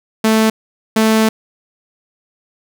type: tone bursts at uneven times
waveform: sawtooth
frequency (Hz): 220.1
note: A3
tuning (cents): +1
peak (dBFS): -6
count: 2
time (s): 0.24-0.5 / 0.96-1.29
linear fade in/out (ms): 5
effects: none